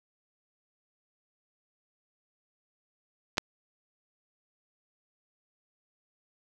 clicks, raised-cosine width 0.2 ms, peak -23 / -6 dBFS, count 2, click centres 3.372 / 3.381 s, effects none

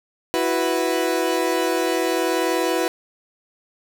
30% pulse chord, E suspended second, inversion none, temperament equal, 329.6 / 370 / 493.9 Hz, E4 / F#4 / B4, 0 / 0 / 0 cents, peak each -21 dBFS, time 0.34-2.88 s, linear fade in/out 0 ms, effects none

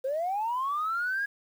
sine linear sweep, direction up, 509 to 1661.2 Hz, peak -26 dBFS, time 0.04-1.26 s, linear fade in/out 10 ms, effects tanh soft clip ceiling -22 dBFS + 9-bit

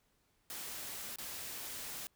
white noise with dropouts, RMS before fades -44 dBFS, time 0.5-2.07 s, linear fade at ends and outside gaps 0 ms, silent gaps 1.159-1.185 s, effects pink hiss -75 dBFS RMS until 2.15 s

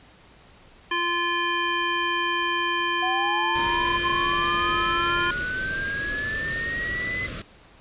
harmonic tone, 346.2 Hz, F4, 15 cents flat, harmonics 1 / 3 / 5 / 7 / 9, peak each -32 / -26 / -27 / -32 / -30 dBFS, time 0.91-5.31 s, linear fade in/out 5 ms
sine linear sweep, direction up, 735 to 2040 Hz, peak -26 dBFS, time 3.02-7.27 s, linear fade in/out 10 ms
pink band-stop noise, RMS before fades -34 dBFS, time 3.55-7.42 s, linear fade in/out 5 ms, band 660 to 1100 Hz, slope 96 dB/octave
effects pink hiss -52 dBFS RMS until 7.8 s + resampled to 8000 Hz

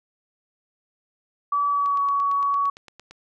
sine tone with pitch glide, 1148 to 1125.7 Hz, D6 to C#6, -40 to +26 cents, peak -19 dBFS, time 1.52-2.7 s, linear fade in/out 5 ms, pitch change -34 cents, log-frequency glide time 1.68-2.02 s
click train, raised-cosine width 0.2 ms, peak -26 dBFS, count 12, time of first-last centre 1.86-3.11 s, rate 8.8 Hz
effects none

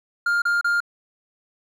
triangle tone bursts, 1405 Hz, F6, 10 cents sharp, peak -16 dBFS, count 3, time 0.26-0.804 s, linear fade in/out 5 ms, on 160 ms, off 32 ms, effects none

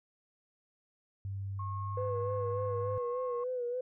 sine tone with pitch glide, 98 to 101.16 Hz, G2 to G#2, 0 to -45 cents, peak -35 dBFS, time 1.25-2.98 s, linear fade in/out 0 ms, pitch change +55 cents, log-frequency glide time 1.69-2.06 s
sine tone, 1085 Hz, C#6, 37 cents flat, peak -39 dBFS, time 1.59-3.44 s, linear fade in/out 5 ms
sine tone with vibrato, 493.9 Hz, B4, in tune, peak -32 dBFS, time 1.97-3.81 s, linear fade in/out 5 ms, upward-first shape sine, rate 3.4 Hz, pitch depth 54 cents each way
effects tanh soft clip ceiling -23 dBFS

